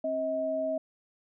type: tone pair together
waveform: sine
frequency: 267.4 / 637 Hz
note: C4 / D#5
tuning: +38 / +41 cents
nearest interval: octave + minor third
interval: 1503 cents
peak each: -36 / -28 dBFS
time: 0.04-0.78 s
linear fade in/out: 5 ms
effects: none